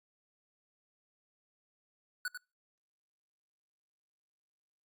square tone with echo, 1480 Hz, F#6, in tune, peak -34 dBFS, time 2.25-2.28 s, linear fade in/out 2 ms, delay 95 ms, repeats 1, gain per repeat -7 dB, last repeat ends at 2.375 s, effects noise-tail reverb RT60 0.3 s tail -26 dB re dry + Opus 48 kbps

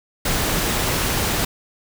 pink noise, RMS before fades -21 dBFS, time 0.25-1.45 s, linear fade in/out 5 ms, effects none

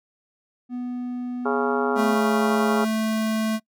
triangle tone with pitch glide, 246.9 to 249.8 Hz, B3 to B3, 0 to +20 cents, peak -25 dBFS, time 0.69-2.17 s, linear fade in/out 50 ms, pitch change +20 cents, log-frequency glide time 1.61-1.99 s
harmonic tone, 138.6 Hz, C#3, in tune, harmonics 3 / 4 / 5 / 6 / 7 / 8 / 9 / 10, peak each -24 / -33 / -31 / -29 / -33 / -31 / -36 / -29 dBFS, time 1.45-2.85 s, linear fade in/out 10 ms
square tone, 219.5 Hz, A3, 4 cents flat, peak -22 dBFS, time 1.95-3.6 s, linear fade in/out 50 ms
effects noise-tail reverb RT60 0.1 s tail -25 dB re dry

